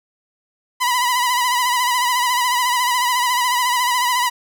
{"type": "tone with vibrato", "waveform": "sawtooth", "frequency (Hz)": 987.8, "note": "B5", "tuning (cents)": 0, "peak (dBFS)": -12, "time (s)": [0.8, 4.3], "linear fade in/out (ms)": 20, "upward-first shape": "sine", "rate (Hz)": 14, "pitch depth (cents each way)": 57, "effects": []}